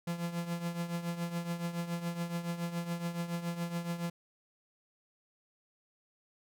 45% pulse tone with tremolo, 171.1 Hz, F3, 35 cents flat, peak -31 dBFS, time 0.07-4.1 s, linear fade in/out 5 ms, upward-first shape triangle, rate 7.1 Hz, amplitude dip 75%, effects none

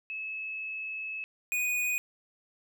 sine / square tone pair in turn, 2593 / 2476 Hz, E7 / D#7, -29 / -9 cents, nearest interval minor second, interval 80 cents, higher first, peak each -34 / -28 dBFS, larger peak second, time 0.1-1.24 / 1.52-1.98 s, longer first, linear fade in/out 0 ms, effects none

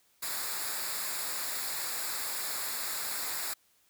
white noise with comb filter, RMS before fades -35 dBFS, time 0.22-3.54 s, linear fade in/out 10 ms, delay 0.33 ms, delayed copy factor -0.7, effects white hiss -68 dBFS RMS until 3.89 s

